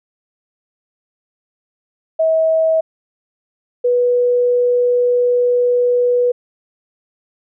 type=tone pair in turn; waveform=sine; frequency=643 / 489.7 Hz; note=E5 / B4; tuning=-43 / -15 cents; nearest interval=perfect fourth; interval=472 cents; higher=first; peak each=-11 dBFS; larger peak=neither; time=2.19-2.81 / 3.84-6.32 s; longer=second; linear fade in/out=10 ms; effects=none